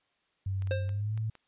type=tone with pitch glide; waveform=sine; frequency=96.3 to 109.98 Hz; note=G2 to A2; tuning=-30 to 0 cents; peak=-29 dBFS; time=0.46-1.3 s; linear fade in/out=5 ms; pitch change=+230 cents; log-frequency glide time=0.85-1.17 s
type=clicks; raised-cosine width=0.3 ms; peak=-34 dBFS; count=6; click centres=0.622 / 0.673 / 0.719 / 0.892 / 1.176 / 1.353 s
type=tone with exponential decay; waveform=square; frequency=530 Hz; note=C5; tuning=22 cents sharp; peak=-28 dBFS; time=0.71-1.01 s; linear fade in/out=0 ms; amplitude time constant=65 ms
effects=white hiss -73 dBFS RMS until 1.47 s + resampled to 8000 Hz